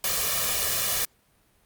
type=noise with comb filter; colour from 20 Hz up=white; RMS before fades=-26 dBFS; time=0.04-1.05 s; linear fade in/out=2 ms; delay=1.7 ms; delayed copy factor=+0.65; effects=pink hiss -64 dBFS RMS until 1.65 s + Opus 48 kbps